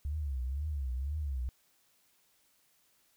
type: tone with vibrato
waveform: sine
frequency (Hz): 69.2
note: C#2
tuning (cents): -2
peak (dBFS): -32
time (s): 0.05-1.49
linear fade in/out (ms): 0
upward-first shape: triangle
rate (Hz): 2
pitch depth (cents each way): 220
effects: white hiss -70 dBFS RMS until 3.16 s